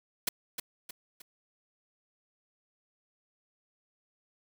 white noise with echo, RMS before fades -29 dBFS, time 0.27-0.29 s, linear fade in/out 5 ms, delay 310 ms, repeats 3, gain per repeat -7 dB, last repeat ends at 1.22 s, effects none

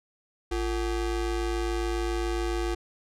square ring-modulated tone, 200.6 Hz, G3, 40 cents sharp, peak -24 dBFS, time 0.51-2.75 s, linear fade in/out 10 ms, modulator 147 Hz, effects low-pass 9000 Hz 12 dB/octave

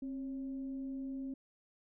sine tone with frequency modulation, 267.2 Hz, C4, 36 cents sharp, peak -38 dBFS, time 0.02-1.34 s, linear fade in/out 5 ms, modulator 292 Hz, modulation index 0.22, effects none

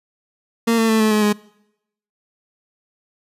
30% pulse tone with pitch steps, 230 / 225.5 / 221.1 / 216.8 / 212.6 / 208.5 Hz, A#3 / A3 / A3 / A3 / G#3 / G#3, -23 / +43 / +9 / -25 / +41 / +7 cents, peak -11 dBFS, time 0.67-1.33 s, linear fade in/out 10 ms, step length 110 ms, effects noise-tail reverb RT60 0.8 s tail -23 dB re dry + resampled to 32000 Hz

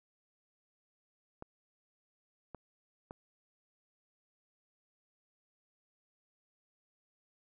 clicks, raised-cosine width 1 ms, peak -30 dBFS, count 3, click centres 1.424 / 2.547 / 3.109 s, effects none

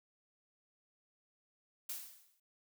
blue noise with exponential decay, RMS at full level -39 dBFS, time 1.89-2.4 s, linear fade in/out 5 ms, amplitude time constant 110 ms, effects none

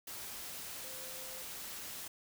sine tone in noise, 520 Hz, C5, 11 cents flat, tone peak -54 dBFS, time 0.84-1.43 s, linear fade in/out 5 ms, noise white, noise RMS -45 dBFS, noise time 0.07-2.08 s, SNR -12 dB, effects none

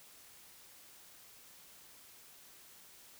silence, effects white hiss -58 dBFS RMS until 3.19 s

